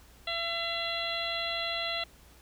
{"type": "harmonic tone with a mistuned harmonic", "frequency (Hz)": 674, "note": "E5", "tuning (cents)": 38, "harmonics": [1, 2, 3, 4, 5, 6], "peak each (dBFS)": [-37, -40, -38, -38, -36, -37], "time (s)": [0.27, 2.04], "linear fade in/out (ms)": 5, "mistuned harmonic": 4, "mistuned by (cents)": 33, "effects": ["added 60 Hz sine -57 dBFS peak until 2.41 s", "pink hiss -58 dBFS RMS until 2.41 s"]}